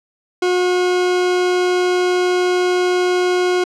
40% pulse tone, 361.3 Hz, F#4, 41 cents flat, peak -13 dBFS, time 0.42-3.64 s, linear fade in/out 5 ms, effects low-pass 6000 Hz 12 dB/octave

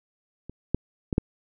clicks, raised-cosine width 3 ms, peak -25 / -9 / -13 / -6 dBFS, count 4, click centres 0.496 / 0.746 / 1.128 / 1.181 s, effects none

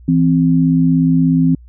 sine tone pair together, 164.8 / 261.6 Hz, E3 / C4, 0 / 0 cents, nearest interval minor sixth, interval 800 cents, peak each -12 dBFS, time 0.08-1.55 s, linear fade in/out 5 ms, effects added 60 Hz sine -37 dBFS peak until 1.68 s

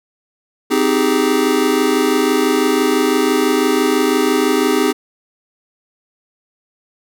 square chord, Ab major seventh, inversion first, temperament just, 259.6 / 311.5 / 389.3 / 415.3 Hz, C4 / Eb4 / G4 / Ab4, -13 / +2 / -12 / 0 cents, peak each -19 dBFS, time 0.7-4.93 s, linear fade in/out 20 ms, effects none

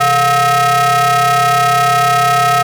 45% pulse ring-modulated tone, 290 Hz, D4, 22 cents flat, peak -6 dBFS, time 0-2.63 s, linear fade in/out 10 ms, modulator 998 Hz, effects none

